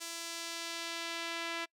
sawtooth tone with band-pass filter sweep, 334.7 Hz, E4, 26 cents sharp, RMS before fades -40 dBFS, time 0-1.66 s, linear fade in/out 20 ms, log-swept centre 7000 to 2500 Hz, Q 0.91, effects noise-tail reverb RT60 0.1 s tail -26 dB re dry

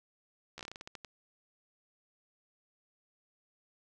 slowing click train, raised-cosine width 0.2 ms, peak -27 dBFS, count 12, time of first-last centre 0.58-1.048 s, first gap 13 ms, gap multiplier 1.22, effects none

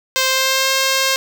5% pulse tone with pitch glide, 523.3 to 532.8 Hz, C5 to C5, 0 to +31 cents, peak -3 dBFS, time 0.16-1.16 s, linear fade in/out 0 ms, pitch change +31 cents, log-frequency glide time 0.26-0.71 s, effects 7-bit

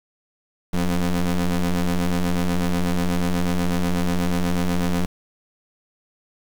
35% pulse ring-modulated tone, 87.31 Hz, F2, in tune, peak -14 dBFS, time 0.73-5.06 s, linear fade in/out 10 ms, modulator 91.4 Hz, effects 7-bit

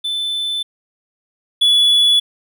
triangle tone pair in turn, 3520 / 3418 Hz, A7 / G#7, 0 / +49 cents, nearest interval minor second, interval 51 cents, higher first, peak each -17 / -8 dBFS, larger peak second, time 0.04-0.63 / 1.61-2.2 s, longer neither, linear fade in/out 10 ms, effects none

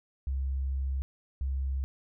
sine tone pair in turn, 67 / 67 Hz, C2 / C2, +42 / +42 cents, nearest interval unison, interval 0 cents, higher neither, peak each -28 dBFS, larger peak neither, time 0.27-1.02 / 1.41-1.84 s, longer first, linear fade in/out 0 ms, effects none

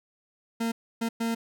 40% pulse tone bursts at uneven times, 229 Hz, A#3, 31 cents flat, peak -25 dBFS, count 3, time 0.6-0.72 / 1.01-1.09 / 1.2-1.35 s, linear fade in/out 10 ms, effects none

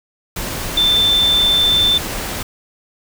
sine tone in noise, 3546 Hz, A7, 13 cents sharp, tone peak -11 dBFS, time 0.77-1.98 s, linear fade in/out 5 ms, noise pink, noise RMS -24 dBFS, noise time 0.36-2.43 s, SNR +10 dB, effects none

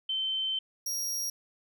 sine / sawtooth tone pair in turn, 3090 / 5638 Hz, G7 / F8, -26 / +16 cents, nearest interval minor seventh, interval 1042 cents, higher second, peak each -28 dBFS, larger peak neither, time 0.09-0.59 / 0.86-1.3 s, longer first, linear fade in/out 5 ms, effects none

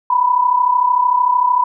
sine tone pair together, 961 / 994.3 Hz, B5 / B5, -48 / +11 cents, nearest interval minor second, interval 59 cents, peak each -17 / -12 dBFS, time 0.1-1.64 s, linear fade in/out 5 ms, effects none

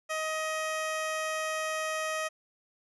15% pulse tone, 629 Hz, D#5, 19 cents sharp, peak -24 dBFS, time 0.09-2.29 s, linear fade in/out 20 ms, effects resampled to 24000 Hz

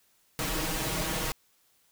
pink noise with comb filter, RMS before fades -31 dBFS, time 0.39-1.32 s, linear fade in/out 0 ms, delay 6.3 ms, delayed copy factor +0.95, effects white hiss -67 dBFS RMS until 1.91 s

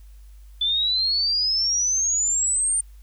sine exponential sweep, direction up, 3483 to 9010 Hz, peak -19 dBFS, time 0.61-2.81 s, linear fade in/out 5 ms, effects added 50 Hz sine -42 dBFS peak until 3.02 s + white hiss -62 dBFS RMS until 3.02 s

